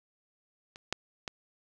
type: clicks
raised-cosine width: 0.2 ms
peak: -29 / -12 / -18 dBFS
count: 3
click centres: 0.759 / 0.926 / 1.278 s
effects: none